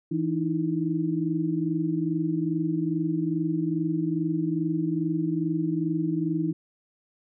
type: tone cluster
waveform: sine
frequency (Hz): 163.8 / 302.9 / 325.3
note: E3 / D#4 / E4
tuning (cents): -11 / -46 / -23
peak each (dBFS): -28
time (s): 0.11-6.53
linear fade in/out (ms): 10
effects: none